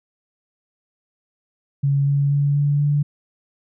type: tone with pitch steps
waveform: sine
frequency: 140 / 141.38 / 142.78 / 144.19 / 145.61 Hz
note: C#3 / C#3 / D3 / D3 / D3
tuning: +18 / +34 / -48 / -31 / -14 cents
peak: -15 dBFS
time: 1.83-3.03 s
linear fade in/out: 10 ms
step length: 240 ms
effects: none